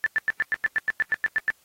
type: tone bursts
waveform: sine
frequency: 1760 Hz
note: A6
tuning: in tune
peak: -18 dBFS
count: 13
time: 0.04-1.503 s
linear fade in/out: 0 ms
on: 23 ms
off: 97 ms
effects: white hiss -62 dBFS RMS until 1.64 s + AAC 48 kbps

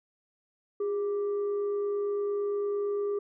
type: tone with frequency modulation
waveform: sine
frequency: 407.9 Hz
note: G#4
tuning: 31 cents flat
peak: -27 dBFS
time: 0.8-3.19 s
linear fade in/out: 5 ms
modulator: 767 Hz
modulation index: 0.25
effects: none

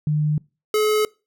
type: tone pair in turn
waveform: sine / square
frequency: 151 / 427.1 Hz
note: D3 / G#4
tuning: +48 / +48 cents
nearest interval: octave + tritone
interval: 1800 cents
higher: second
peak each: -17 dBFS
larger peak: neither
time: 0.07-0.38 / 0.74-1.05 s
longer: neither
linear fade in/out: 2 ms
effects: noise-tail reverb RT60 0.3 s tail -24 dB re dry

